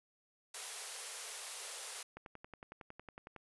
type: band-pass noise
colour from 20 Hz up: white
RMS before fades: -47 dBFS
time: 0.54-2.03 s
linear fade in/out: 5 ms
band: 400 to 11000 Hz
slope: 96 dB/octave
type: click train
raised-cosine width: 0.5 ms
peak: -34 dBFS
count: 14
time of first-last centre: 2.17-3.363 s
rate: 10.9 Hz
effects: none